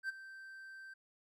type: tone with ADSR envelope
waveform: triangle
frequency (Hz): 1560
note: G6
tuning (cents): -9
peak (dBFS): -32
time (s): 0.03-0.94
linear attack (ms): 60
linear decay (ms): 18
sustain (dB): -15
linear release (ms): 9
effects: none